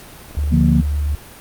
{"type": "clicks", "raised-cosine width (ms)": 2, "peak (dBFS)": -24, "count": 12, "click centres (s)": [0.31, 0.351, 0.389, 0.438, 0.475, 0.537, 0.573, 0.608, 0.643, 0.687, 0.722, 0.754]}
{"type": "tone", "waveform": "sine", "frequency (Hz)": 73.1, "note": "D2", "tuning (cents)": -7, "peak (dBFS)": -16, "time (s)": [0.37, 1.15], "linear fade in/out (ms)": 0}
{"type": "chord", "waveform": "sine", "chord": "Bb major", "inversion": "first", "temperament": "equal", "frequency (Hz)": [146.83, 174.61, 233.1], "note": ["D3", "F3", "Bb3"], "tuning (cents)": [0, 0, 0], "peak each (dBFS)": -16, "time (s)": [0.51, 0.82], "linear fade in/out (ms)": 20}
{"effects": ["pink hiss -39 dBFS RMS until 1.4 s", "Opus 48 kbps"]}